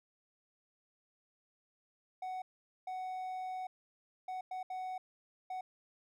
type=tone bursts at uneven times; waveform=triangle; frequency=744 Hz; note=F#5; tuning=9 cents sharp; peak=-36 dBFS; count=6; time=2.22-2.42 / 2.87-3.67 / 4.28-4.41 / 4.51-4.63 / 4.7-4.98 / 5.5-5.61 s; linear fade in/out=5 ms; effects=none